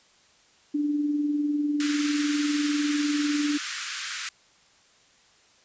sine tone with tremolo, 293.7 Hz, D4, in tune, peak -21 dBFS, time 0.74-3.58 s, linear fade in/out 10 ms, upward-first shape sine, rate 20 Hz, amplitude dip 40%
pink high-pass noise, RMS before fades -32 dBFS, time 1.8-4.29 s, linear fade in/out 2 ms, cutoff 1300 Hz, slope 48 dB/octave
effects white hiss -59 dBFS RMS until 5.64 s + resampled to 16000 Hz

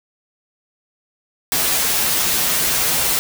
white noise with comb filter, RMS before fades -18 dBFS, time 1.52-3.19 s, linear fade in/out 0 ms, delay 10 ms, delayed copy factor -0.85, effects none

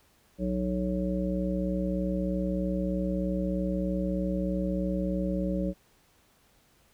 harmonic tone, 61.6 Hz, B1, 4 cents flat, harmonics 1 / 3 / 5 / 7 / 9, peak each -34 / -29 / -34 / -41 / -34 dBFS, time 0.38-5.74 s, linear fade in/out 50 ms, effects pink hiss -64 dBFS RMS until 6.93 s

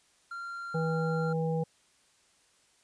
triangle tone, 1383 Hz, F6, 17 cents flat, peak -35 dBFS, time 0.31-1.33 s, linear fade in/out 5 ms
harmonic tone, 161.8 Hz, E3, 32 cents flat, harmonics 1 / 3 / 5, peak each -29 / -32 / -39 dBFS, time 0.74-1.64 s, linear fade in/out 10 ms
effects white hiss -66 dBFS RMS until 2.83 s + resampled to 22050 Hz

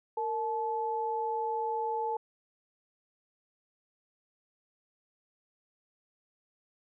sine tone pair together, 460.1 / 866 Hz, A#4 / A5, -23 / -28 cents, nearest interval major seventh, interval 1095 cents, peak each -34 / -31 dBFS, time 0.17-2.17 s, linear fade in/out 5 ms, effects none

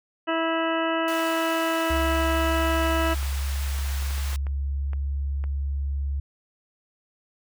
harmonic tone, 327.1 Hz, E4, 13 cents flat, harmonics 1 / 2 / 3 / 4 / 5 / 6 / 8 / 9, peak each -27 / -27 / -31 / -30 / -33 / -36 / -36 / -36 dBFS, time 0.27-3.15 s, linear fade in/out 20 ms
pink high-pass noise, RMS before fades -38 dBFS, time 1.08-4.36 s, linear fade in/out 0 ms, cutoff 980 Hz, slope 12 dB/octave
sine tone with pitch glide, 68.8 to 69.72 Hz, C#2 to C#2, -12 to +11 cents, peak -24 dBFS, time 1.9-6.2 s, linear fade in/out 5 ms, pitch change +23 cents, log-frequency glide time 3.88-4.99 s
clicks, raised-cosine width 0.5 ms, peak -26 dBFS, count 9, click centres 3.229 / 3.787 / 4.024 / 4.108 / 4.18 / 4.331 / 4.468 / 4.933 / 5.44 s
effects none

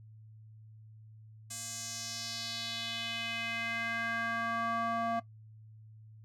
square tone with band-pass filter sweep, 230.3 Hz, A#3, 21 cents flat, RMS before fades -36 dBFS, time 1.5-5.2 s, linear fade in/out 10 ms, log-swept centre 8000 to 870 Hz, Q 2.7, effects noise-tail reverb RT60 0.1 s tail -17 dB re dry + added 109 Hz sine -51 dBFS peak until 6.24 s

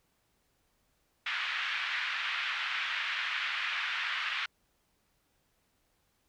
pink band-pass noise, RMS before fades -34 dBFS, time 1.26-4.46 s, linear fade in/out 5 ms, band 1400 to 3200 Hz, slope 24 dB/octave, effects pink hiss -74 dBFS RMS until 6.28 s

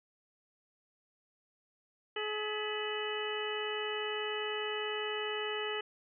harmonic tone with a mistuned harmonic, 424.8 Hz, G#4, 39 cents sharp, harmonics 1 / 2 / 3 / 4 / 5 / 6 / 7, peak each -37 / -44 / -43 / -45 / -43 / -45 / -40 dBFS, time 2.16-5.81 s, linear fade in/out 5 ms, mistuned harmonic 5, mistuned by -120 cents, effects none

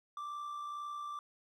triangle tone with amplitude modulation, 1174.7 Hz, D6, in tune, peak -36 dBFS, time 0.17-1.19 s, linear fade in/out 2 ms, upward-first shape sine, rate 62.1 Hz, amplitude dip 35%, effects none

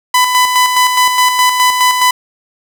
sawtooth tone with tremolo, 1000 Hz, B5, 21 cents sharp, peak -3 dBFS, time 0.14-2.11 s, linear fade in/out 5 ms, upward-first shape square, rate 4.8 Hz, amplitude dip 45%, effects none

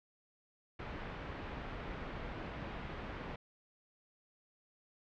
pink low-pass noise, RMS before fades -44 dBFS, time 0.79-3.36 s, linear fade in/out 5 ms, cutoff 2400 Hz, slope 12 dB/octave, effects low-pass 4000 Hz 12 dB/octave

